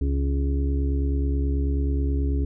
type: harmonic tone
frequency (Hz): 69.3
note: C#2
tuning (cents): 0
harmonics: 1 / 2 / 4 / 5 / 6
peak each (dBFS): -21 / -33 / -30 / -38 / -36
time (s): 0.01-2.45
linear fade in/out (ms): 5
effects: none